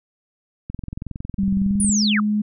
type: click train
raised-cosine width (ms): 5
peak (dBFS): -17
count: 27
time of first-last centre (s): 0.7-1.893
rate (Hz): 21.8
type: tone with pitch glide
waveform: sine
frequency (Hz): 194.9 to 210.1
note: G3 to G#3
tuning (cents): -10 to +20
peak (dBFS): -17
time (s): 1.38-2.42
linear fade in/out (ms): 10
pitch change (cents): +130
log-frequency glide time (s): 1.61-1.98
type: linear sweep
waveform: sine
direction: down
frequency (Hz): 9956 to 1135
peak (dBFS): -19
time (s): 1.8-2.2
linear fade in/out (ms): 2
effects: none